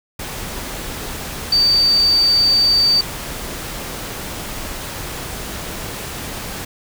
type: tone in noise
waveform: sine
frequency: 4616 Hz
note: D8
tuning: 31 cents flat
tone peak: -11 dBFS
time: 1.52-3.01 s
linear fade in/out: 5 ms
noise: pink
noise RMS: -28 dBFS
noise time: 0.19-6.65 s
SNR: +14 dB
effects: none